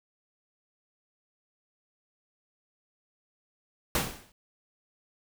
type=noise with exponential decay; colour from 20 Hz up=pink; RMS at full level=-24 dBFS; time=3.95-4.32 s; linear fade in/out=2 ms; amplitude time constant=79 ms; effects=none